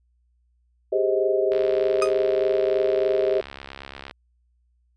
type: chord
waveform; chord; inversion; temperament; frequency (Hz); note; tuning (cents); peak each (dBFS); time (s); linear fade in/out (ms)
sine; Ab major seventh; third; equal with one note detuned; 392 / 415.3 / 523.3 / 630.2; G4 / Ab4 / C5 / Eb5; 0 / 0 / 0 / +22; -22 / -26 / -26 / -24; 0.92-3.41; 10
type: click train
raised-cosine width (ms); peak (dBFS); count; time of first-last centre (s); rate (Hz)
0.3; -20; 179; 1.52-4.111; 68.7
type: tone with exponential decay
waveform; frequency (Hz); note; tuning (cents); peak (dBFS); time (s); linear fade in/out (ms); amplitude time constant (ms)
35% pulse; 1244.5; D#6; 0; -17; 2.02-2.13; 1; 23
effects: added 60 Hz sine -62 dBFS peak until 4.96 s + resampled to 22050 Hz